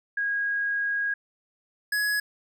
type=tone pair in turn; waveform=sine / square; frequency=1641 / 1679.4 Hz; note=G#6 / G#6; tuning=-21 / +19 cents; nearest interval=unison; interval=40 cents; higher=second; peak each=-24 dBFS; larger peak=neither; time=0.17-1.14 / 1.92-2.2 s; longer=first; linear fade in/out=5 ms; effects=none